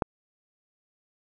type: click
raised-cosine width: 1 ms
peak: -10 dBFS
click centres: 0.022 s
effects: none